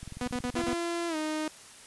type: click train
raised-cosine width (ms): 5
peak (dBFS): -29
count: 16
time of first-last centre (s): 0.03-0.731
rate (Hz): 21.4
type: tone bursts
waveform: sawtooth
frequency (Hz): 246.9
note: B3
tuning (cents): 0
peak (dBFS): -26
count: 5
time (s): 0.21-0.733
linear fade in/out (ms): 2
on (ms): 67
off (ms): 47
type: tone with pitch glide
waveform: sawtooth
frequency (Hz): 341.2 to 309.3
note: F4 to D#4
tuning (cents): -40 to -10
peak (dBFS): -26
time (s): 0.56-1.48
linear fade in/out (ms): 2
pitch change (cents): -170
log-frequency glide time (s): 1.08-1.16
effects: white hiss -50 dBFS RMS until 1.86 s + resampled to 24000 Hz